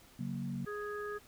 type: chord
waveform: sine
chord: F# major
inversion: second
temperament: equal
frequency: 138.59 / 185 / 233.1 Hz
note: C#3 / F#3 / A#3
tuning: 0 / 0 / 0 cents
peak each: -40 dBFS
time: 0.19-0.65 s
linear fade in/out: 5 ms
type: harmonic tone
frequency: 415.3 Hz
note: G#4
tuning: in tune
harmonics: 1 / 3 / 4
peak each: -39 / -44 / -45 dBFS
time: 0.66-1.19 s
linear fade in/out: 20 ms
effects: pink hiss -60 dBFS RMS until 1.27 s